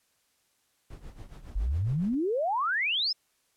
brown noise with tremolo, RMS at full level -41 dBFS, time 0.9-2.15 s, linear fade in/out 5 ms, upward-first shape triangle, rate 7.2 Hz, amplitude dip 85%
sine exponential sweep, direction up, 43.02 to 5370 Hz, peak -25 dBFS, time 1.55-3.13 s, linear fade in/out 10 ms
effects white hiss -71 dBFS RMS until 3.56 s + low-pass 12000 Hz 12 dB/octave

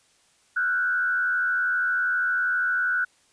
sine tone with frequency modulation, 1480 Hz, F#6, in tune, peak -21 dBFS, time 0.56-3.05 s, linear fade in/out 10 ms, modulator 87.5 Hz, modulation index 0.78, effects white hiss -62 dBFS RMS until 3.32 s + resampled to 22050 Hz

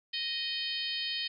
harmonic tone, 622.3 Hz, D#5, in tune, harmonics 3 / 4 / 5 / 6 / 7 / 8, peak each -42 / -42 / -36 / -40 / -37 / -43 dBFS, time 0.13-1.28 s, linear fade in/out 10 ms, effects none

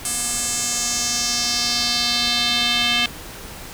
square tone with band-pass filter sweep, 239.4 Hz, A#3, 46 cents sharp, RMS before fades -21 dBFS, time 0.05-3.06 s, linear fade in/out 2 ms, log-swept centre 8900 to 3100 Hz, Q 2.9, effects pink hiss -36 dBFS RMS until 3.73 s

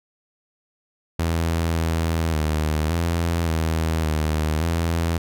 sawtooth tone with pitch steps, 82.8 / 81.9 / 77.2 / 84.3 / 80.7 / 77.5 / 83.4 Hz, E2 / E2 / D#2 / E2 / E2 / D#2 / E2, +8 / -11 / -13 / +39 / -36 / -6 / +21 cents, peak -16 dBFS, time 1.19-5.18 s, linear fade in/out 5 ms, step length 570 ms, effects none

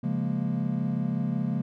triangle chord, Bb minor seventh, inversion first, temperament equal, 138.59 / 174.61 / 207.7 / 233.1 Hz, Db3 / F3 / Ab3 / Bb3, 0 / 0 / 0 / 0 cents, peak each -29 dBFS, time 0.03-1.62 s, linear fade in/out 10 ms, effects none

